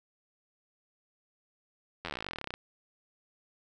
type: slowing click train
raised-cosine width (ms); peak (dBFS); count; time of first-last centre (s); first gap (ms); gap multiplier
0.3; -20; 25; 2.05-2.54; 11; 1.05
effects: none

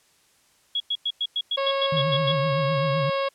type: tone bursts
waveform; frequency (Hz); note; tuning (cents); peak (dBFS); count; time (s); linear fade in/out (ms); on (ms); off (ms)
sine; 3333; G#7; +5; -22; 11; 0.75-2.322; 5; 52; 100
type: harmonic tone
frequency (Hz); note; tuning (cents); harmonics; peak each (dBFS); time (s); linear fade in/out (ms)
548; C#5; -20; 1 / 2 / 3 / 4 / 5 / 6 / 7 / 8 / 9; -24 / -28 / -38 / -37 / -37 / -38 / -41 / -46 / -44; 1.57-3.29; 10
type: tone with vibrato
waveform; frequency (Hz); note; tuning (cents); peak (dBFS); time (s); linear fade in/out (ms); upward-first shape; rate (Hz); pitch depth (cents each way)
sine; 148.3; D3; +17; -24; 1.92-3.1; 5; triangle; 7.8; 180
effects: white hiss -61 dBFS RMS until 3.34 s + low-pass 10000 Hz 12 dB/octave

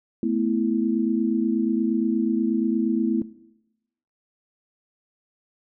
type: chord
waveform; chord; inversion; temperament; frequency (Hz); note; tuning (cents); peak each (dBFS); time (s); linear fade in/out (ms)
sine; A suspended second; none; equal with one note detuned; 220 / 248.4 / 329.6; A3 / B3 / E4; 0 / +10 / 0; -25; 0.23-3.22; 2
effects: noise-tail reverb RT60 0.9 s tail -18 dB re dry

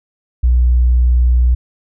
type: tone with tanh clipping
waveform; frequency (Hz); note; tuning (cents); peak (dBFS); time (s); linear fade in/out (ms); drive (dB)
triangle; 61.1; B1; -18; -8; 0.43-1.55; 10; 5
effects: none

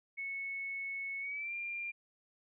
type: tone with pitch glide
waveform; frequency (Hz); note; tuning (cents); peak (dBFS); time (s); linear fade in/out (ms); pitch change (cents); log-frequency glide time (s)
sine; 2204 to 2390; C#7 to D7; -11 to +30; -37; 0.17-1.92; 20; +141; 1.2-1.54
effects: none

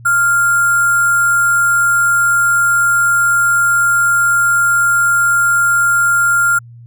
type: tone with sample-and-hold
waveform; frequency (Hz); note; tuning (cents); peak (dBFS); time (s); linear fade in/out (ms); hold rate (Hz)
sine; 1396; F6; -1; -9; 0.05-6.59; 10; 8820
effects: added 118 Hz sine -34 dBFS peak until 6.86 s

